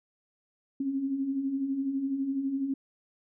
sine beating tone pair, 261.6 / 273.6 Hz, C4 / C#4, 0 / -23 cents, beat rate 12 Hz, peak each -37 / -28 dBFS, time 0.8-2.74 s, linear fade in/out 5 ms, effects none

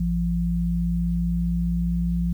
sine tone pair together, 57.6 / 172.6 Hz, A#1 / F3, -20 / -20 cents, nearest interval octave + perfect fifth, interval 1900 cents, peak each -25 / -22 dBFS, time 0-2.33 s, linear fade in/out 5 ms, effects 9-bit

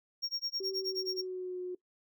triangle tone with tremolo, 5560 Hz, F8, 9 cents flat, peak -29 dBFS, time 0.22-1.22 s, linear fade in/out 20 ms, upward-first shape sine, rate 9.4 Hz, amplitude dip 100%
sine tone with pitch glide, 383.9 to 362.6 Hz, G4 to F#4, -36 to -35 cents, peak -35 dBFS, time 0.6-1.75 s, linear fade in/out 5 ms, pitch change -99 cents, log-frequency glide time 0.72-1.61 s
effects noise-tail reverb RT60 0.1 s tail -20 dB re dry + tanh soft clip ceiling -24 dBFS

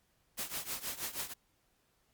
white noise with tremolo, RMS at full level -36 dBFS, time 0.37-1.34 s, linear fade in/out 20 ms, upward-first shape triangle, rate 6.3 Hz, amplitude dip 90%, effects pink hiss -74 dBFS RMS until 2.13 s + Opus 48 kbps

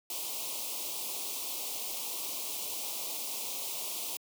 white band-stop noise, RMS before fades -37 dBFS, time 0.1-4.17 s, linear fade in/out 2 ms, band 1100 to 2400 Hz, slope 48 dB/octave, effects high-pass 300 Hz 12 dB/octave

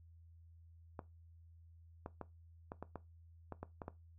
clicks, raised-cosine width 1 ms, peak -30 dBFS, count 10, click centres 0.992 / 2.061 / 2.213 / 2.719 / 2.826 / 2.957 / 3.523 / 3.63 / 3.818 / 3.881 s, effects noise-tail reverb RT60 0.2 s tail -17 dB re dry + added 83 Hz sine -58 dBFS peak until 4.18 s

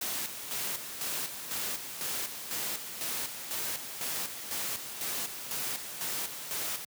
white noise with tremolo, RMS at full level -34 dBFS, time 0.01-6.85 s, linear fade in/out 5 ms, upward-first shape square, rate 2 Hz, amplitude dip 55%, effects high-pass 100 Hz 12 dB/octave

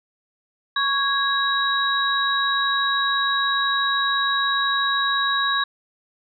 sine tone cluster, 1112 / 1649 / 3842 Hz, C#6 / G#6 / B7, +5 / -13 / -48 cents, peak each -23 dBFS, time 0.76-5.64 s, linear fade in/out 5 ms, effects none

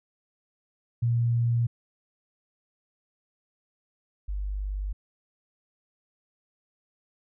sine tone pair in turn, 118.1 / 49.43 Hz, A#2 / G1, +23 / +15 cents, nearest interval octave + minor third, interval 1508 cents, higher first, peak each -21 / -28 dBFS, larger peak first, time 1.02-1.67 / 4.28-4.93 s, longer neither, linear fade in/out 10 ms, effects none

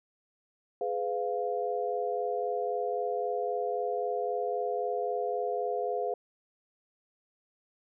sine chord, F diminished, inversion first, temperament just, 419.1 / 502.9 / 698.5 Hz, Ab4 / Cb5 / F5, +16 / +31 / 0 cents, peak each -33 dBFS, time 0.81-6.14 s, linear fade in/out 2 ms, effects none

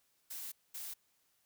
blue noise bursts at uneven times, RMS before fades -44 dBFS, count 2, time 0.3-0.52 / 0.74-0.94 s, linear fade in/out 10 ms, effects white hiss -75 dBFS RMS until 1.45 s

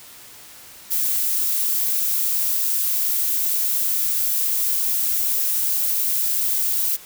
violet noise, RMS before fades -21 dBFS, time 0.9-6.97 s, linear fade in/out 20 ms, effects white hiss -43 dBFS RMS until 7.05 s

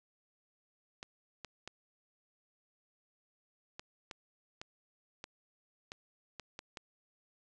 clicks, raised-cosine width 0.2 ms, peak -26 dBFS, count 11, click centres 1.029 / 1.447 / 1.676 / 3.795 / 4.112 / 4.615 / 5.241 / 5.919 / 6.397 / 6.591 / 6.772 s, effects resampled to 22050 Hz

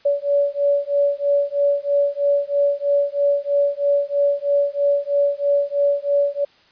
sine beating tone pair, 568 / 571.1 Hz, C#5 / D5, +42 / -49 cents, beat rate 3.1 Hz, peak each -19 dBFS, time 0.05-6.45 s, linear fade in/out 10 ms, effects white hiss -54 dBFS RMS until 6.71 s + resampled to 11025 Hz

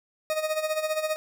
40% pulse tone with tremolo, 622.3 Hz, D#5, in tune, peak -22 dBFS, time 0.3-1.16 s, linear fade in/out 0 ms, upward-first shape sine, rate 15 Hz, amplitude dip 70%, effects none

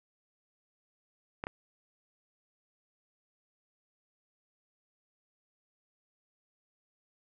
clicks, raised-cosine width 0.5 ms, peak -20 dBFS, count 2, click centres 1.439 / 1.469 s, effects none

